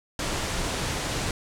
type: low-pass noise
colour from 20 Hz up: pink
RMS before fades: -29 dBFS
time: 0.19-1.31 s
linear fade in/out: 2 ms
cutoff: 9200 Hz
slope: 24 dB/octave
effects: none